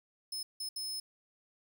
sawtooth tone bursts at uneven times, 5200 Hz, E8, 24 cents flat, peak -34 dBFS, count 3, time 0.32-0.43 / 0.6-0.69 / 0.76-1 s, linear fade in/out 5 ms, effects 12-bit

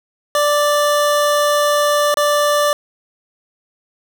25% pulse tone with dropouts, 587.3 Hz, D5, in tune, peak -9 dBFS, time 0.35-2.73 s, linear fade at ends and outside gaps 1 ms, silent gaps 2.142-2.171 s, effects none

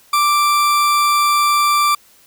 40% pulse tone, 1174.7 Hz, D6, in tune, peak -11 dBFS, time 0.13-1.95 s, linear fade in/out 5 ms, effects white hiss -50 dBFS RMS until 2.26 s

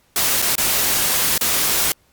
white noise with dropouts, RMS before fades -18 dBFS, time 0.16-1.92 s, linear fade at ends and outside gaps 2 ms, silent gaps 0.419-0.423 / 0.554-0.58 / 1.379-1.41 s, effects pink hiss -59 dBFS RMS until 2.12 s + Opus 48 kbps

